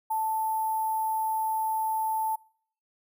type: tone with sample-and-hold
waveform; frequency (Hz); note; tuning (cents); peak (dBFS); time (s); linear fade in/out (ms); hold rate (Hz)
sine; 880; A5; 0; -25; 0.1-2.36; 10; 11025
effects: noise-tail reverb RT60 0.6 s tail -26 dB re dry